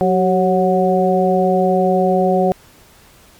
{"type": "harmonic tone with a mistuned harmonic", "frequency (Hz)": 183.9, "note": "F#3", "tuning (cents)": -10, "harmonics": [1, 2, 3, 4], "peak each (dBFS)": [-17, -17, -17, -17], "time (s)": [0.01, 2.52], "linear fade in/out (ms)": 0, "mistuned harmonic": 2, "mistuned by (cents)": 58, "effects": ["pink hiss -47 dBFS RMS until 3.39 s", "MP3 96 kbps"]}